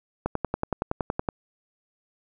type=click train; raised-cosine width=1 ms; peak=-11 dBFS; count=12; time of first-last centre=0.26-1.288 s; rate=10.7 Hz; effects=none